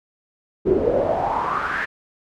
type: noise with band-pass filter sweep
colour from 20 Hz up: brown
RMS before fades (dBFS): -21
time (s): 0.65-1.86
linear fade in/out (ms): 20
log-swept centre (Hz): 350 to 1800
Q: 6.1
effects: none